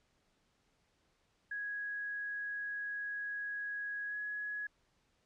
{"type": "tone with pitch glide", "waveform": "sine", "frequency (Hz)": [1661.2, 1680.5], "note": ["G#6", "G#6"], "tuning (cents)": [0, 20], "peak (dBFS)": -37, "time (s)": [1.51, 4.67], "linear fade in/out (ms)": 5, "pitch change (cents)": 20, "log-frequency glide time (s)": [4.07, 4.16], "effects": ["pink hiss -75 dBFS RMS until 5.25 s", "low-pass 7000 Hz 12 dB/octave"]}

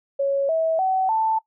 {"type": "tone with pitch steps", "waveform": "sine", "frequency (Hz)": [554, 647.5, 756.8, 884.5], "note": ["C#5", "E5", "F#5", "A5"], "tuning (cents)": [-1, -31, 39, 9], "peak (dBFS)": -18, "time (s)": [0.19, 1.39], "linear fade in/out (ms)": 10, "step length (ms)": 300, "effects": ["noise-tail reverb RT60 0.1 s tail -19 dB re dry"]}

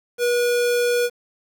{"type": "tone", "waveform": "square", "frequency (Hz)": 483.4, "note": "B4", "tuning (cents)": -37, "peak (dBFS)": -18, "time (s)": [0.18, 1.1], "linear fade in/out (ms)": 50, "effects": ["8-bit"]}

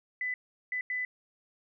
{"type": "tone bursts at uneven times", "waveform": "sine", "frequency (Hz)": 2000, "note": "B6", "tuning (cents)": 21, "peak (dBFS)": -30, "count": 3, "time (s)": [[0.21, 0.34], [0.72, 0.81], [0.9, 1.05]], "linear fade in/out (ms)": 2, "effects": []}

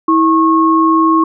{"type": "tone pair together", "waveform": "sine", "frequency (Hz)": [324, 1091], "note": ["E4", "C#6"], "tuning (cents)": [-30, -28], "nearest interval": "octave + major sixth", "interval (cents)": 2102, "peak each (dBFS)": -10, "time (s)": [0.08, 1.24], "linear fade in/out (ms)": 5, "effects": []}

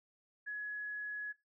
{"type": "tone", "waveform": "sine", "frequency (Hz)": 1686, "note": "G#6", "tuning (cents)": 26, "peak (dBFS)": -38, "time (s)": [0.46, 1.33], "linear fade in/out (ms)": 20, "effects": ["noise-tail reverb RT60 0.2 s tail -20 dB re dry"]}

